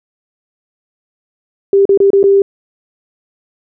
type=tone with dropouts; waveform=sine; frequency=395.3 Hz; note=G4; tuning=15 cents sharp; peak=-5 dBFS; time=1.73-2.42 s; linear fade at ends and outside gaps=2 ms; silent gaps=1.854-1.892 / 1.975-2.002 / 2.104-2.132 / 2.23-2.239 s; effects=none